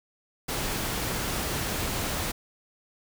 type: noise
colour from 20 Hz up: pink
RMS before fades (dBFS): -30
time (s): 0.48-2.32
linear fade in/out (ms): 10
effects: none